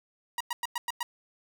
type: tone bursts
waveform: sawtooth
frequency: 955 Hz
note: A#5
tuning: 42 cents sharp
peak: -25 dBFS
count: 6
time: 0.38-1.03 s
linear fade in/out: 2 ms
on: 25 ms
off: 100 ms
effects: none